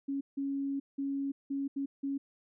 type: tone bursts at uneven times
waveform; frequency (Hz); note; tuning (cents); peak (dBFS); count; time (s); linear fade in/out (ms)
sine; 276.7; C#4; -3; -31; 6; 0.08-0.21 / 0.37-0.8 / 0.98-1.32 / 1.5-1.68 / 1.76-1.86 / 2.03-2.18; 10
effects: none